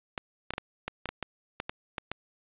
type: clicks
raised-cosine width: 0.3 ms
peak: -16 dBFS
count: 12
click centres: 0.178 / 0.506 / 0.537 / 0.581 / 0.88 / 1.057 / 1.09 / 1.227 / 1.601 / 1.695 / 1.982 / 2.116 s
effects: resampled to 8000 Hz + 9-bit